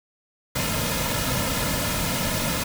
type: noise with comb filter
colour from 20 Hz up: pink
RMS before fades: -25 dBFS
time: 0.55-2.64 s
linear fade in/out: 10 ms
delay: 2.6 ms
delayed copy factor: -0.65
effects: none